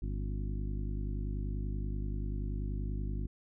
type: harmonic tone with a mistuned harmonic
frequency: 50.4 Hz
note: G1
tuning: 49 cents sharp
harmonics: 1 / 2 / 3 / 4 / 5 / 6 / 7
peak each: -34 / -40 / -44 / -46 / -48 / -50 / -51 dBFS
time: 0.02-3.27 s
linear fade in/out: 5 ms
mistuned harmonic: 6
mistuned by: -100 cents
effects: none